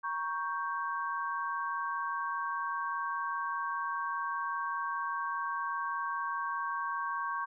sine chord, G diminished, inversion first, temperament equal with one note detuned, 943.7 / 1108.7 / 1568 Hz, Bb5 / Db6 / G6, +21 / 0 / 0 cents, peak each -39 / -34 / -38 dBFS, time 0.03-7.46 s, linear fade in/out 20 ms, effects none

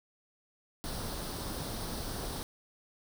pink noise with comb filter, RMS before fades -38 dBFS, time 0.84-2.43 s, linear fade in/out 0 ms, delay 0.21 ms, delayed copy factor +0.55, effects none

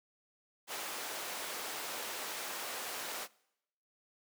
pink high-pass noise, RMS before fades -41 dBFS, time 0.67-3.28 s, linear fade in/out 50 ms, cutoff 530 Hz, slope 12 dB/octave, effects noise-tail reverb RT60 0.8 s tail -23 dB re dry

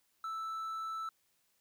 triangle tone, 1318.5 Hz, E6, in tune, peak -35 dBFS, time 0.24-1.09 s, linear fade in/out 2 ms, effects white hiss -75 dBFS RMS until 1.6 s

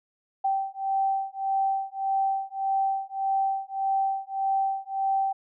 sine beating tone pair, 777 / 778.7 Hz, G5 / G5, -16 / -12 cents, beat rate 1.7 Hz, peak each -27 dBFS, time 0.44-5.33 s, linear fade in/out 10 ms, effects none

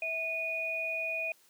sine tone pair together, 653.5 / 2465 Hz, E5 / D#7, -15 / -17 cents, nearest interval octave + major seventh, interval 2298 cents, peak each -38 / -32 dBFS, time 0.02-1.32 s, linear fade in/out 2 ms, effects white hiss -64 dBFS RMS until 1.49 s + high-pass 150 Hz 12 dB/octave

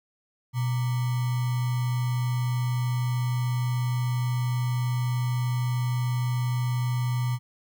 sine tone with sample-and-hold, 123.47 Hz, B2, in tune, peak -23 dBFS, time 0.53-7.39 s, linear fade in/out 50 ms, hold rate 1050 Hz, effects none

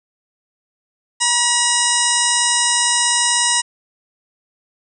harmonic tone with a mistuned harmonic, 961 Hz, B5, 48 cents flat, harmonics 1 / 2 / 3 / 4 / 5 / 6 / 7 / 8 / 9, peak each -22 / -23 / -23 / -25 / -23 / -25 / -25 / -24 / -19 dBFS, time 1.2-3.62 s, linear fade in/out 20 ms, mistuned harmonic 5, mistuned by +110 cents, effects none

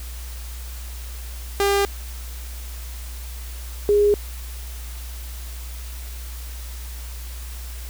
sawtooth / sine tone pair in turn, 400 / 412 Hz, G4 / G#4, +35 / -14 cents, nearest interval minor second, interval 51 cents, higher second, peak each -13 dBFS, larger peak neither, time 1.6-1.85 / 3.89-4.14 s, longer neither, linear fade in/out 0 ms, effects added 60 Hz sine -31 dBFS peak until 7.89 s + white hiss -41 dBFS RMS until 7.89 s

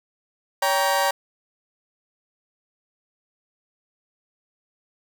30% pulse chord, G diminished, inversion second, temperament just, 564.5 / 784 / 940.8 Hz, Db5 / G5 / Bb5, +31 / 0 / +16 cents, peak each -21 dBFS, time 0.62-1.11 s, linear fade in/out 5 ms, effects none

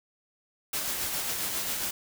white noise with tremolo, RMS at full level -30 dBFS, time 0.73-1.91 s, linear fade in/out 5 ms, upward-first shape triangle, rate 7.4 Hz, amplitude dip 35%, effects none

